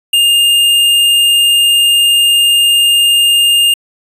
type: tone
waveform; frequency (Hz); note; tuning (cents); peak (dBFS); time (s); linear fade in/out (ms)
square; 2817; F7; +14; -7; 0.13-3.74; 5
effects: resampled to 32000 Hz